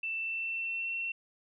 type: tone with pitch glide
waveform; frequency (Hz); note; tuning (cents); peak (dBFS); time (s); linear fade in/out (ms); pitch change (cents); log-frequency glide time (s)
sine; 2665 to 2713; E7 to E7; +18 to +49; -32; 0.03-1.12; 5; +31; 0.16-0.95
effects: none